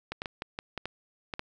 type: clicks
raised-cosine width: 0.3 ms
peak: -18 dBFS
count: 9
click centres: 0.12 / 0.219 / 0.258 / 0.421 / 0.589 / 0.777 / 0.856 / 1.338 / 1.394 s
effects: none